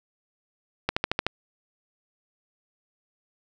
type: click train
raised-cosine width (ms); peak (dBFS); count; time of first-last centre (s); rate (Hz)
0.3; -7; 6; 0.89-1.266; 13.3
effects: none